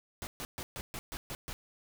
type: noise bursts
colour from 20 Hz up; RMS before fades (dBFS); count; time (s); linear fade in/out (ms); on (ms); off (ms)
pink; -40; 8; 0.22-1.53; 0; 50; 130
effects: none